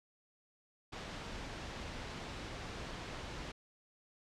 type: low-pass noise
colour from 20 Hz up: pink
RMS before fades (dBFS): -45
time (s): 0.92-3.52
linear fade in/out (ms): 10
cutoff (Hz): 4800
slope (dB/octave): 12
effects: low-pass 9000 Hz 12 dB/octave